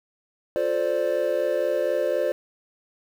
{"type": "chord", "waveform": "triangle", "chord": "D minor seventh", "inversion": "first", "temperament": "equal with one note detuned", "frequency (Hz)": [352.9, 440, 523.3, 587.3], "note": ["F4", "A4", "C5", "D5"], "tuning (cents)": [18, 0, 0, 0], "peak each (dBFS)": [-28, -29, -23, -23], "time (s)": [0.56, 2.32], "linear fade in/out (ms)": 0, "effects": ["8-bit"]}